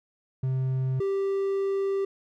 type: tone pair in turn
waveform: triangle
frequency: 130.81 / 392 Hz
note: C3 / G4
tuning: 0 / 0 cents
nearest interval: octave + perfect fifth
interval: 1900 cents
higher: second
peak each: -22 dBFS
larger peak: neither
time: 0.43-1 / 1-2.05 s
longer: second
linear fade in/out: 5 ms
effects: none